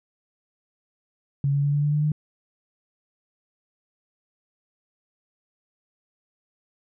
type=tone with pitch steps; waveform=sine; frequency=140 / 141.79 / 143.6 / 145.44 / 147.3 / 149.18 / 151.09 Hz; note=C#3 / C#3 / D3 / D3 / D3 / D3 / D3; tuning=+18 / +40 / -39 / -16 / +6 / +27 / +49 cents; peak=-19 dBFS; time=1.44-2.119 s; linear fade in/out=2 ms; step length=97 ms; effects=none